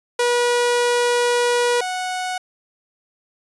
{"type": "tone pair in turn", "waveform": "sawtooth", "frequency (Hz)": [483.8, 736.7], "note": ["B4", "F#5"], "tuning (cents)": [-36, -8], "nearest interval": "perfect fifth", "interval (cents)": 728, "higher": "second", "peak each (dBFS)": [-12, -19], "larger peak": "first", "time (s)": [[0.19, 1.81], [1.81, 2.38]], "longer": "first", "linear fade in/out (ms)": 5, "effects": ["resampled to 24000 Hz"]}